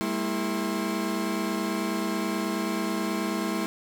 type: tone cluster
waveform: 35% pulse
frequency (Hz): 200.5 / 229.8 / 328.6 / 1064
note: G3 / A#3 / E4 / C6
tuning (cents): +39 / -25 / -5 / +29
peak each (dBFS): -29 / -31 / -29 / -35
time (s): 0.01-3.66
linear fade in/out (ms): 0
effects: none